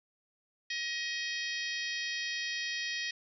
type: harmonic tone with a mistuned harmonic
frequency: 630 Hz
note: D#5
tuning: 21 cents sharp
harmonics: 3 / 4 / 5 / 6 / 7 / 8 / 9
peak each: -37 / -41 / -41 / -45 / -44 / -43 / -45 dBFS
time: 0.7-3.11 s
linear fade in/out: 5 ms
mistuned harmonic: 5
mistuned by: +29 cents
effects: none